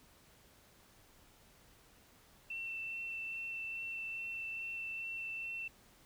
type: tone with vibrato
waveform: sine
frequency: 2686 Hz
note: E7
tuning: 32 cents sharp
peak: -39 dBFS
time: 2.5-5.68 s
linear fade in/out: 5 ms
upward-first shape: sine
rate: 2.4 Hz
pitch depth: 10 cents each way
effects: pink hiss -64 dBFS RMS until 6.05 s